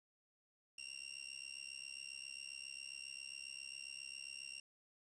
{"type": "tone with amplitude modulation", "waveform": "20% pulse", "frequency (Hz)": 2772, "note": "F7", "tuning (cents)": -14, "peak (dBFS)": -39, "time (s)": [0.78, 4.6], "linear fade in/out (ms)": 5, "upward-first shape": "sine", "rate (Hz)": 67.4, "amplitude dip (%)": 95, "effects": ["resampled to 22050 Hz", "11-bit"]}